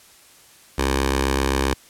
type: tone with notch filter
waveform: 10% pulse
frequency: 67.6 Hz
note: C#2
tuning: 43 cents flat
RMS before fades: -21 dBFS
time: 0.78-1.74 s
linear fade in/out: 5 ms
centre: 160 Hz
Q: 0.62
effects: white hiss -50 dBFS RMS until 1.89 s + low-pass 12000 Hz 12 dB/octave